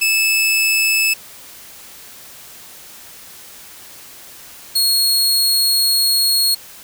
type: tone pair in turn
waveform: sawtooth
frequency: 2615 / 4309 Hz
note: E7 / C#8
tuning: -15 / -50 cents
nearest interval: major sixth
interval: 865 cents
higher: second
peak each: -10 dBFS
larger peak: neither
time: 0.01-1.14 / 4.75-6.55 s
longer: second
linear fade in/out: 10 ms
effects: white hiss -39 dBFS RMS until 6.83 s